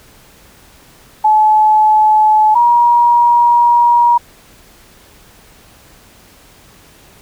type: tone pair in turn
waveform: sine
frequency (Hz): 859 / 952.8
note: A5 / A#5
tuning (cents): -42 / +38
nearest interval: major second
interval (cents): 180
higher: second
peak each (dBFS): -6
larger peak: neither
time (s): 1.24-2.55 / 2.55-4.18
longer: second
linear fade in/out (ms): 10
effects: pink hiss -44 dBFS RMS until 7.21 s